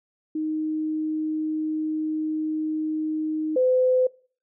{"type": "tone pair in turn", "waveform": "sine", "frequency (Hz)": [311.1, 509.7], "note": ["D#4", "C5"], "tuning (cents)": [0, -45], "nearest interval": "major sixth", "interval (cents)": 855, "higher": "second", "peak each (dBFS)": [-24, -17], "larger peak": "second", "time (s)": [[0.35, 3.56], [3.56, 4.07]], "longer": "first", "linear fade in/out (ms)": 5, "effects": ["noise-tail reverb RT60 0.4 s tail -22 dB re dry"]}